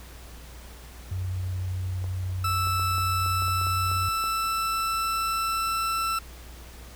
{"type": "tone", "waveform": "sine", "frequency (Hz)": 92.5, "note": "F#2", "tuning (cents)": 0, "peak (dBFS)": -27, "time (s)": [1.11, 4.09], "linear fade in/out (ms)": 5}
{"type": "clicks", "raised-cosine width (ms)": 1, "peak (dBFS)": -28, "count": 11, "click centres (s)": [2.042, 2.672, 2.796, 2.982, 3.262, 3.422, 3.482, 3.614, 3.669, 3.915, 4.24]}
{"type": "tone with pitch glide", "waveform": "40% pulse", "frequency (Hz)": [1318.5, 1333.1], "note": ["E6", "E6"], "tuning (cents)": [0, 19], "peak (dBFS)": -24, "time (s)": [2.44, 6.19], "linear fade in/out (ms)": 5, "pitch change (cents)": 19, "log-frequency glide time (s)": [3, 5.81]}
{"effects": ["added 60 Hz sine -43 dBFS peak until 6.95 s", "pink hiss -48 dBFS RMS until 6.95 s"]}